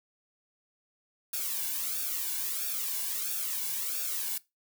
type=noise with flanger; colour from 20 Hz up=blue; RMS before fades=-33 dBFS; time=1.33-4.38 s; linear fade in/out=5 ms; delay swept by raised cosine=0.98 to 1.59 ms; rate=1.5 Hz; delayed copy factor=-0.8; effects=noise-tail reverb RT60 0.2 s tail -19 dB re dry